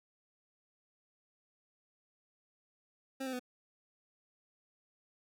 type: tone with pitch steps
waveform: 25% pulse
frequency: 266.6 / 259.9 / 249.7 Hz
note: C4 / C4 / B3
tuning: +33 / -11 / +19 cents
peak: -33 dBFS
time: 3.2-3.395 s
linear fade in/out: 10 ms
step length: 65 ms
effects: none